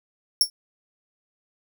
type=tone with exponential decay; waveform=sawtooth; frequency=5470 Hz; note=F8; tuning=37 cents flat; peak=-9 dBFS; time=0.41-0.5 s; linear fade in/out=1 ms; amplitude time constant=19 ms; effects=none